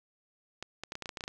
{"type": "clicks", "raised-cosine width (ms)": 0.2, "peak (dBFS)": -21, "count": 11, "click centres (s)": [0.626, 0.836, 0.921, 0.954, 1.023, 1.058, 1.092, 1.172, 1.208, 1.239, 1.279], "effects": []}